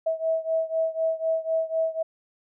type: beating tone pair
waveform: sine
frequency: 646 / 650 Hz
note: E5 / E5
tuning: -35 / -24 cents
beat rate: 4 Hz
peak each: -25 / -27 dBFS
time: 0.06-2.03 s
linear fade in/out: 10 ms
effects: none